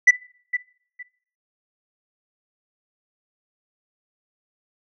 sine tone with echo, 1979 Hz, B6, 3 cents sharp, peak -5 dBFS, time 0.07-0.11 s, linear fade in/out 10 ms, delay 460 ms, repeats 2, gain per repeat -14 dB, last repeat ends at 1.03 s, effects noise-tail reverb RT60 0.5 s tail -19 dB re dry + tanh soft clip ceiling -7 dBFS

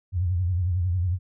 sine tone with vibrato, 89.5 Hz, F2, 43 cents sharp, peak -21 dBFS, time 0.12-1.19 s, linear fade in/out 50 ms, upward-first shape triangle, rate 11 Hz, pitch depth 130 cents each way, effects none

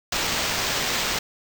blue noise with sample-and-hold, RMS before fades -25 dBFS, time 0.12-1.19 s, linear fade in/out 5 ms, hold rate 11025 Hz, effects none

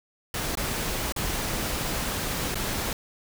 pink noise with dropouts, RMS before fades -29 dBFS, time 0.34-2.93 s, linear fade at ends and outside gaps 2 ms, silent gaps 0.553-0.572 / 1.123-1.162 / 2.545-2.554 s, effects none

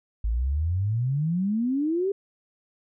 sine exponential sweep, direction up, 51.91 to 405.9 Hz, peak -22 dBFS, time 0.24-2.12 s, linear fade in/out 5 ms, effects none

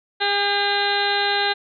harmonic tone with a mistuned harmonic, 405.5 Hz, G#4, 41 cents flat, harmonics 1 / 2 / 3 / 4 / 5 / 6 / 7 / 8 / 9 / 10, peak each -27 / -23 / -35 / -24 / -30 / -34 / -32 / -33 / -28 / -26 dBFS, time 0.2-1.54 s, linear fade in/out 20 ms, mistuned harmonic 4, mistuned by -23 cents, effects none

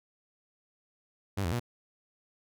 sawtooth tone with pitch steps, 98.9 / 84.4 / 120.2 Hz, G2 / E2 / B2, +16 / +41 / -46 cents, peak -25 dBFS, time 1.37-1.598 s, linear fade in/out 10 ms, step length 76 ms, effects none

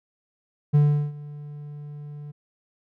triangle tone with ADSR envelope, 147 Hz, D3, 2 cents sharp, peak -11 dBFS, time 0.73-2.32 s, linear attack 21 ms, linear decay 370 ms, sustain -22 dB, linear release 15 ms, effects none

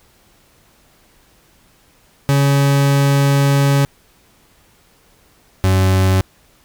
40% pulse tone pair in turn, 140 / 94.47 Hz, C#3 / F#2, +18 / +37 cents, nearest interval perfect fifth, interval 681 cents, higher first, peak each -10 dBFS, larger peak neither, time 2.29-3.85 / 5.64-6.21 s, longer first, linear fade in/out 0 ms, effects pink hiss -53 dBFS RMS until 6.64 s

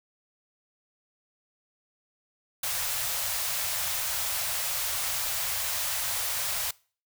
white band-stop noise, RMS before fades -30 dBFS, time 2.63-6.71 s, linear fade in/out 5 ms, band 140 to 520 Hz, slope 48 dB/octave, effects noise-tail reverb RT60 0.4 s tail -23 dB re dry

